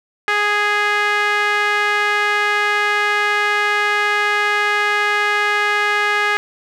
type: tone with band-pass filter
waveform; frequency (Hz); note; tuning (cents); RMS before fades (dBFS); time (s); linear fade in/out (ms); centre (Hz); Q
sawtooth; 414.7; G#4; -3; -17; 0.28-6.37; 0; 1800; 2.1
effects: none